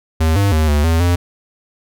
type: tone with pitch steps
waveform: square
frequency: 79.9 / 99.9 / 78.2 / 73.6 / 82.1 / 87.6 Hz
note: D#2 / G2 / D#2 / D2 / E2 / F2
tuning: +47 / +33 / +9 / +4 / -6 / +6 cents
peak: -12 dBFS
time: 0.2-1.16 s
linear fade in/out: 10 ms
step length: 160 ms
effects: none